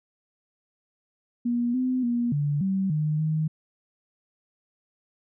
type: tone with pitch steps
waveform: sine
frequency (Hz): 239.6 / 255.2 / 238.9 / 145.3 / 192.1 / 152.6 / 156.2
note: A#3 / C4 / A#3 / D3 / G3 / D#3 / D#3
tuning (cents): +48 / -43 / +43 / -18 / -35 / -33 / +7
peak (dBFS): -22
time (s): 1.45-3.48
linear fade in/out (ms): 10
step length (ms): 290
effects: none